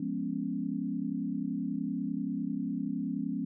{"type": "chord", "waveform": "sine", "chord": "C# dominant seventh", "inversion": "first", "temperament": "equal", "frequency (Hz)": [174.61, 207.7, 246.9, 277.2], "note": ["E#3", "G#3", "B3", "C#4"], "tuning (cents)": [0, 0, 0, 0], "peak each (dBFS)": [-38, -36, -36, -35], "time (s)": [0, 3.45], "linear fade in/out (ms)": 5, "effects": []}